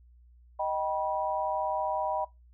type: chord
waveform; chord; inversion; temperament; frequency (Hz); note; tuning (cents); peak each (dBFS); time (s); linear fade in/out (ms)
sine; Eb augmented; none; just; 622.3 / 777.8 / 972.3; Eb5 / G5 / B5; 0 / -14 / -27; -32; 0.59-2.25; 10
effects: noise-tail reverb RT60 0.2 s tail -20 dB re dry + added 60 Hz sine -54 dBFS peak until 2.53 s